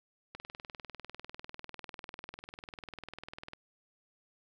click train, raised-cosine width 0.3 ms, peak -27 dBFS, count 65, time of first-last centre 0.35-3.534 s, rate 20.1 Hz, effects none

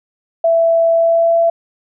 sine tone with pitch glide, 664 to 670.9 Hz, E5 to E5, +12 to +30 cents, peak -9 dBFS, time 0.44-1.5 s, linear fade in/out 5 ms, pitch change +18 cents, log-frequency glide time 0.92-1.38 s, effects none

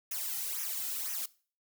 blue noise with flanger, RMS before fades -36 dBFS, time 0.11-1.26 s, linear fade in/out 5 ms, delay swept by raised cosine 0.23 to 1.83 ms, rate 2 Hz, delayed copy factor -0.95, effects noise-tail reverb RT60 0.4 s tail -20 dB re dry

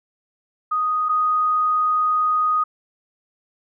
sine tone pair in turn, 1244.5 / 1244.5 Hz, D#6 / D#6, 0 / 0 cents, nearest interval unison, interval 0 cents, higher neither, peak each -18 / -16 dBFS, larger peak second, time 0.71-1.09 / 1.09-2.64 s, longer second, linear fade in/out 10 ms, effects none

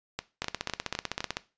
two click trains, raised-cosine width 0.2 ms, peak -12 / -14 dBFS, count 16 / 5, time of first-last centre 0.42-1.369 / 0.19-1.205 s, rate 15.8 / 3.94 Hz, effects noise-tail reverb RT60 0.3 s tail -17 dB re dry + resampled to 16000 Hz

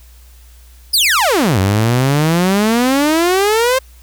sawtooth exponential two-way sweep, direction down then up, 5274 to 92.5 to 534 Hz, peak -7 dBFS, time 0.93-3.79 s, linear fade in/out 10 ms, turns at 1.59 s, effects added 60 Hz sine -39 dBFS peak until 4.02 s + white hiss -49 dBFS RMS until 4.02 s

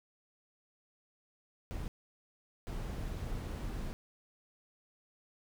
brown noise bursts at uneven times, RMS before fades -39 dBFS, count 2, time 1.71-1.88 / 2.67-3.93 s, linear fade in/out 0 ms, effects none

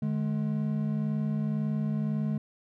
triangle tone pair together, 150 / 211.9 Hz, D3 / G#3, +37 / +35 cents, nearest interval tritone, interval 598 cents, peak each -28 / -27 dBFS, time 0.02-2.38 s, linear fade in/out 5 ms, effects none

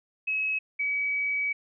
sine tone pair in turn, 2566 / 2276 Hz, E7 / C#7, -47 / +45 cents, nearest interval major second, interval 208 cents, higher first, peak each -25 dBFS, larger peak neither, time 0.27-0.59 / 0.79-1.53 s, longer second, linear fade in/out 10 ms, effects none

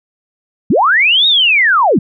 sine linear two-way sweep, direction up then down, 142 to 3800 to 142 Hz, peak -7 dBFS, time 0.7-1.99 s, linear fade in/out 5 ms, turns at 1.27 s, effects none

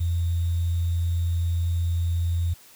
sine tone with sample-and-hold, 85.4 Hz, F2, 38 cents flat, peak -21 dBFS, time 0-2.54 s, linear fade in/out 10 ms, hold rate 3675 Hz, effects white hiss -51 dBFS RMS until 2.75 s

